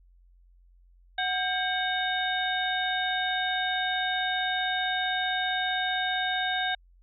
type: harmonic tone with a mistuned harmonic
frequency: 740 Hz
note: F#5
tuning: in tune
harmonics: 1 / 2 / 3 / 4 / 5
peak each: -30 / -30 / -38 / -40 / -31 dBFS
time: 1.18-6.75 s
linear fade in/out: 5 ms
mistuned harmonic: 2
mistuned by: +130 cents
effects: added 44 Hz sine -55 dBFS peak until 7.02 s